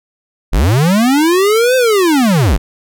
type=linear two-way sweep; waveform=square; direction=up then down; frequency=32.97 to 523 to 32.97 Hz; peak=-9 dBFS; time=0.52-2.58 s; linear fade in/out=20 ms; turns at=1.76 s; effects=none